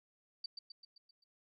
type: tone with echo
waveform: sine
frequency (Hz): 4626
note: D8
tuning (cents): -27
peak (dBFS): -38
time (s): 0.44-0.46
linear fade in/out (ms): 5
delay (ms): 130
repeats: 6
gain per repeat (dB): -5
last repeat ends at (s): 1.24
effects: none